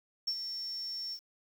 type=tone with ADSR envelope; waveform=sine; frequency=5440 Hz; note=F8; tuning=46 cents flat; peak=-28 dBFS; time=0.27-1.2 s; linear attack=10 ms; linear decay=64 ms; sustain=-8 dB; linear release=72 ms; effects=9-bit